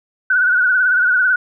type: tone with vibrato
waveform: sine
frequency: 1480 Hz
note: F#6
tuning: in tune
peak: -11 dBFS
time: 0.3-1.36 s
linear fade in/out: 5 ms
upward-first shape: sine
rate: 18 Hz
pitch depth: 63 cents each way
effects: none